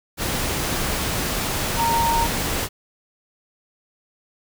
sine tone in noise, 925 Hz, A#5, 14 cents flat, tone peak -18 dBFS, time 1.76-2.28 s, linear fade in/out 50 ms, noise pink, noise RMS -24 dBFS, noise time 0.17-2.69 s, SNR +3 dB, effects none

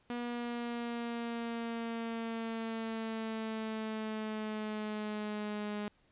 sawtooth exponential sweep, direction down, 241.3 to 207.6 Hz, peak -32 dBFS, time 0.1-5.88 s, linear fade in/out 0 ms, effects pink hiss -70 dBFS RMS until 6.11 s + resampled to 8000 Hz

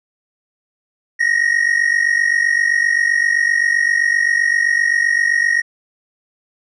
triangle tone pair together, 1854.3 / 1902 Hz, A#6 / A#6, -10 / +34 cents, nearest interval unison, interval 44 cents, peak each -14 dBFS, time 1.19-5.62 s, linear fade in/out 20 ms, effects resampled to 22050 Hz

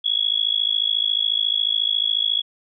sine tone with amplitude modulation, 3357 Hz, G#7, 18 cents sharp, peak -14 dBFS, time 0.04-2.42 s, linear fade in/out 20 ms, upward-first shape sine, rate 54.1 Hz, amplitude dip 95%, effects none

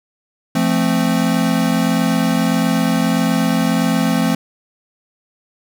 square chord, F major, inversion none, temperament equal with one note detuned, 172.31 / 220 / 261.6 Hz, F3 / A3 / C4, -23 / 0 / 0 cents, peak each -19 dBFS, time 0.55-4.35 s, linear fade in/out 5 ms, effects none

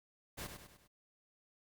pink noise with echo, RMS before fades -44 dBFS, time 0.37-0.48 s, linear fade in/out 20 ms, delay 100 ms, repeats 4, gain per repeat -6 dB, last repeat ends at 0.88 s, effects none

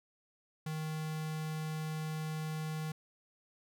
square tone with notch filter, 156.3 Hz, D#3, 8 cents sharp, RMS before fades -38 dBFS, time 0.66-2.92 s, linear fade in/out 5 ms, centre 380 Hz, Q 1.6, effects none

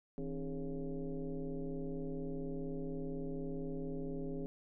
sine tone with frequency modulation, 123.6 Hz, B2, 2 cents sharp, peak -37 dBFS, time 0.18-4.46 s, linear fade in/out 0 ms, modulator 143 Hz, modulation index 2.4, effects none

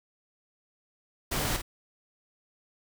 pink noise with echo, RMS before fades -30 dBFS, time 1.31-1.57 s, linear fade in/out 10 ms, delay 50 ms, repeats 1, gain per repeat -7 dB, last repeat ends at 1.62 s, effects none

